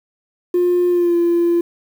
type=tone with pitch glide; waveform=triangle; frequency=354.8 to 342.9 Hz; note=F4 to F4; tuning=+27 to -32 cents; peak=-9 dBFS; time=0.54-1.61 s; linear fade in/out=5 ms; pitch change=-59 cents; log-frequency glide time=0.89-1.16 s; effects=tanh soft clip ceiling -9 dBFS + 7-bit